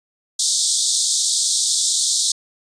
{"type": "band-pass noise", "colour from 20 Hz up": "white", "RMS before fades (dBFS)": -19, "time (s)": [0.39, 2.32], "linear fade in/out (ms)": 5, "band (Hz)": [3500, 9200], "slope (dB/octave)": 96, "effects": ["resampled to 22050 Hz"]}